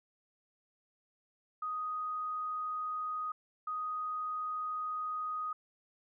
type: tone bursts at uneven times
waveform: sine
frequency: 1247 Hz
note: D#6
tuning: 3 cents sharp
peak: -34 dBFS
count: 2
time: 1.62-3.32 / 3.67-5.53 s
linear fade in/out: 5 ms
effects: none